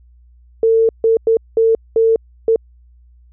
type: tone bursts at uneven times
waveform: sine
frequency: 450.6 Hz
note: A4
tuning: 41 cents sharp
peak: -9 dBFS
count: 6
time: 0.63-0.89 / 1.04-1.17 / 1.27-1.37 / 1.57-1.75 / 1.96-2.16 / 2.48-2.56 s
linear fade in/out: 2 ms
effects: added 60 Hz sine -44 dBFS peak until 3.32 s